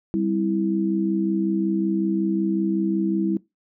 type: harmonic tone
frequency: 65.41 Hz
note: C2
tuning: in tune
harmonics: 3 / 4 / 5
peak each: -23 / -34 / -22 dBFS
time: 0.14-3.37 s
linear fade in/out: 0 ms
effects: noise-tail reverb RT60 0.2 s tail -21 dB re dry